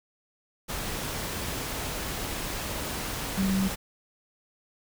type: tone in noise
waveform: sine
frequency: 192.4 Hz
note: G3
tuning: 32 cents flat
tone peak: -23 dBFS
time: 3.37-3.69 s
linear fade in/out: 20 ms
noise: pink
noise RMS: -33 dBFS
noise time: 0.68-3.76 s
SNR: +7 dB
effects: none